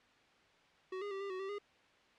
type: tone with pitch steps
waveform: square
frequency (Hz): 374.4 / 408.8 / 389 / 397.7 / 372.7 / 387.9 / 409.5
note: F#4 / G#4 / G4 / G4 / F#4 / G4 / G#4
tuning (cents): +20 / -27 / -13 / +25 / +13 / -18 / -24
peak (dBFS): -40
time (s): 0.92-1.585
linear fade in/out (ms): 5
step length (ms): 95
effects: white hiss -66 dBFS RMS until 2.18 s + low-pass 3000 Hz 12 dB/octave